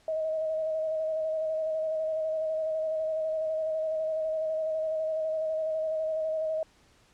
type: tone with vibrato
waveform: sine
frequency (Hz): 632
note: D#5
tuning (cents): +27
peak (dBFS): -27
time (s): 0.08-6.63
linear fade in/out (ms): 2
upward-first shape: square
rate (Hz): 12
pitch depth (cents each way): 19
effects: pink hiss -62 dBFS RMS until 7.13 s + low-pass 8000 Hz 12 dB/octave